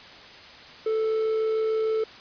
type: tone with amplitude modulation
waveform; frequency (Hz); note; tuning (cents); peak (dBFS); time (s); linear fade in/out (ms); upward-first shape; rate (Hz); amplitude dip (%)
triangle; 440; A4; 0; -19; 0.86-2.04; 5; sine; 66.6; 25
effects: white hiss -45 dBFS RMS until 2.2 s + resampled to 11025 Hz